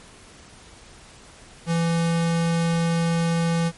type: tone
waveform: square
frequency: 167.3 Hz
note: E3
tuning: 26 cents sharp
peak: -20 dBFS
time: 1.66-3.72 s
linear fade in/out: 50 ms
effects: pink hiss -47 dBFS RMS until 3.77 s + MP3 48 kbps